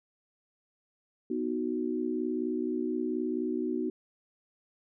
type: chord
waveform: sine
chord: B major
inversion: none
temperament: equal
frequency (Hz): 246.9 / 311.1 / 370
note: B3 / D#4 / F#4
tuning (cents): 0 / 0 / 0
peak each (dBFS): -33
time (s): 1.3-3.9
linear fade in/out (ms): 5
effects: none